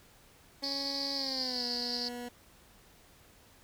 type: tone with pitch glide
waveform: 20% pulse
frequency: 277.2 to 242.7 Hz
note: C#4 to B3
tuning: 0 to -30 cents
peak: -34 dBFS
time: 0.62-2.29 s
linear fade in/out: 10 ms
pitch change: -230 cents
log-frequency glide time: 1.15-1.65 s
type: band-pass noise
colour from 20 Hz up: pink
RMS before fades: -36 dBFS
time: 0.63-2.09 s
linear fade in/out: 10 ms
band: 4300 to 5100 Hz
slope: 96 dB/octave
effects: pink hiss -60 dBFS RMS until 3.63 s